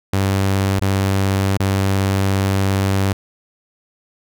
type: tone with dropouts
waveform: sawtooth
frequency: 97.2 Hz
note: G2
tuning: 14 cents flat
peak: -11 dBFS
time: 0.13-3.13 s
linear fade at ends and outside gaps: 5 ms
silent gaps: 0.795-0.814 / 1.574-1.599 s
effects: none